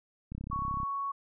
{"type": "click train", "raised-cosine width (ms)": 5, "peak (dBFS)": -27, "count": 18, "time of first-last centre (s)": [0.32, 0.832], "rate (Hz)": 33.2}
{"type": "tone", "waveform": "sine", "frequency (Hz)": 1112, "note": "C#6", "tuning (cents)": 5, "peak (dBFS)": -31, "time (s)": [0.51, 1.12], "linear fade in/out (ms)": 10}
{"effects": []}